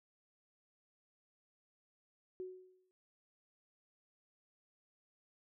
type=tone with exponential decay; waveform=sine; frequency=370 Hz; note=F#4; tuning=in tune; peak=-39 dBFS; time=2.4-2.91 s; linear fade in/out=0 ms; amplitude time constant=110 ms; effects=none